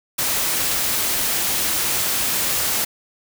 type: noise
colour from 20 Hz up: white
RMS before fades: -21 dBFS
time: 0.18-2.85 s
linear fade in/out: 10 ms
effects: none